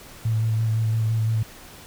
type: tone with vibrato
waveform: sine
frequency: 111.3 Hz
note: A2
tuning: 20 cents sharp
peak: -19 dBFS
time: 0.25-1.43 s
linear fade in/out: 5 ms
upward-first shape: square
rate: 5.9 Hz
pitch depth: 17 cents each way
effects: pink hiss -44 dBFS RMS until 1.86 s